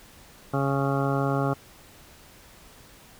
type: harmonic tone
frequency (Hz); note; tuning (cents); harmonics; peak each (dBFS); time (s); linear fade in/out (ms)
138; C#3; -7; 1 / 2 / 3 / 4 / 5 / 6 / 8 / 9 / 10; -26 / -29 / -31 / -32 / -33 / -34 / -35 / -36 / -36; 0.53-1.54; 10
effects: pink hiss -51 dBFS RMS until 3.19 s